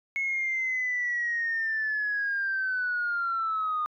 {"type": "linear sweep", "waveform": "sine", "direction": "down", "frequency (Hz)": [2188, 1219], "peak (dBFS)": -25, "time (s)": [0.16, 3.86], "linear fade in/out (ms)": 0, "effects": ["tanh soft clip ceiling -21 dBFS"]}